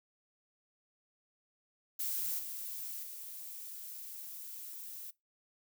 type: noise with level steps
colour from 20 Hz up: violet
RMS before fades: -36 / -42 / -46 dBFS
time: 1.99-5.11 s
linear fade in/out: 10 ms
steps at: 2.38 / 3.02 s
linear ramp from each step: 20 ms
effects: noise-tail reverb RT60 0.2 s tail -22 dB re dry